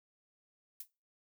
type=noise with exponential decay; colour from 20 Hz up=violet; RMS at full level=-38 dBFS; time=0.8-0.88 s; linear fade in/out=5 ms; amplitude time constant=16 ms; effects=noise-tail reverb RT60 0.3 s tail -22 dB re dry